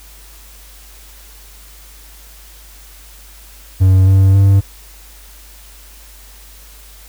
triangle tone with pitch steps, 94.2 / 96.12 / 98.09 Hz, F#2 / G2 / G2, +32 / -34 / +2 cents, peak -4 dBFS, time 3.8-4.61 s, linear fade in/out 20 ms, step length 270 ms, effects added 50 Hz sine -39 dBFS peak until 7.08 s + white hiss -42 dBFS RMS until 7.08 s

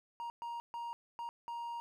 triangle tone bursts at uneven times, 940 Hz, A#5, 14 cents sharp, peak -37 dBFS, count 5, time 0.2-0.3 / 0.42-0.6 / 0.74-0.93 / 1.19-1.29 / 1.48-1.8 s, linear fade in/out 0 ms, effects none

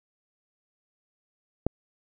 click, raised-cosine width 2 ms, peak -10 dBFS, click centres 1.666 s, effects none

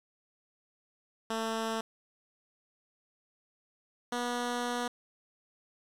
10% pulse tone pair in turn, 223.9 / 242.8 Hz, A3 / B3, +30 / -29 cents, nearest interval minor second, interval 141 cents, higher second, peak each -23 / -23 dBFS, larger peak neither, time 1.3-1.81 / 4.12-4.88 s, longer second, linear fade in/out 5 ms, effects low-pass 10000 Hz 12 dB/octave + 9-bit

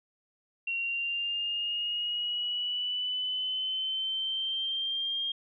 sine linear sweep, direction up, 2739 to 3224 Hz, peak -29 dBFS, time 0.67-5.32 s, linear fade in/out 5 ms, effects none

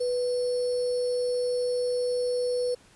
sine tone with sample-and-hold, 493.9 Hz, B4, in tune, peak -24 dBFS, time 0-2.75 s, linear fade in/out 10 ms, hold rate 4900 Hz, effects pink hiss -57 dBFS RMS until 2.95 s + resampled to 24000 Hz

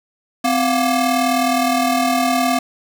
30% pulse ring-modulated tone, 475.4 Hz, A#4, 34 cents sharp, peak -9 dBFS, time 0.44-2.59 s, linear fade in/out 5 ms, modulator 218 Hz, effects none

